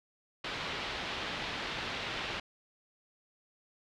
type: low-pass noise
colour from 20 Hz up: white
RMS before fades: -38 dBFS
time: 0.44-2.4 s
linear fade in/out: 5 ms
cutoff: 3700 Hz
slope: 24 dB/octave
effects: none